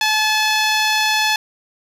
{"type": "tone with low-pass filter", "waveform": "10% pulse", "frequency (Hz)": 862, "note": "A5", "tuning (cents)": -36, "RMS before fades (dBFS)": -17, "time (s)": [0.01, 1.36], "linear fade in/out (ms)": 2, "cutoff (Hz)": 11000, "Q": 0.58, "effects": []}